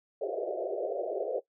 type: band-pass noise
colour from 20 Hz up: white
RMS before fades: -33 dBFS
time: 0.21-1.4 s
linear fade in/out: 10 ms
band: 360 to 680 Hz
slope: 96 dB/octave
effects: noise-tail reverb RT60 0.1 s tail -17 dB re dry